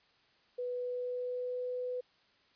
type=tone with pitch glide; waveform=sine; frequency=493.9 to 498.8 Hz; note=B4 to B4; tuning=0 to +17 cents; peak=-34 dBFS; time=0.58-2.01 s; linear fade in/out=10 ms; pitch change=+17 cents; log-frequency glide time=0.75-1.7 s; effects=white hiss -68 dBFS RMS until 2.55 s + resampled to 11025 Hz